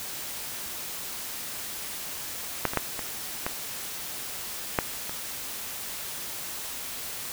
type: clicks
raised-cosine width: 0.5 ms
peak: -7 / -16 / -7 / -18 / -12 / -6 / -20 dBFS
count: 7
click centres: 2.653 / 2.735 / 2.773 / 2.992 / 3.465 / 4.788 / 5.095 s
effects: white hiss -36 dBFS RMS until 7.32 s